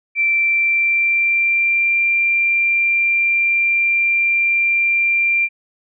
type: tone with pitch glide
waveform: sine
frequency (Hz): 2342 to 2373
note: D7 to D7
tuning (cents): -5 to +17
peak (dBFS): -13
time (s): 0.15-5.49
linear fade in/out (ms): 50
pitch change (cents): +22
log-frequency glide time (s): 0.27-1.97
effects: none